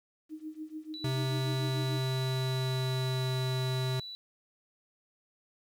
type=tone with tremolo; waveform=sine; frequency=311.1 Hz; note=D#4; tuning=in tune; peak=-35 dBFS; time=0.29-2.01 s; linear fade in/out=50 ms; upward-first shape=triangle; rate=6.8 Hz; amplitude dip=95%
type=tone; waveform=sine; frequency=3951 Hz; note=B7; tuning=in tune; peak=-40 dBFS; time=0.94-4.15 s; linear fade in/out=0 ms
type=tone with pitch glide; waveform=square; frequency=131.2 to 129.47 Hz; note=C3 to C3; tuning=+5 to -18 cents; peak=-30 dBFS; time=1.04-4 s; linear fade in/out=5 ms; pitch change=-23 cents; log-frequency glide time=1.5-3.36 s
effects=11-bit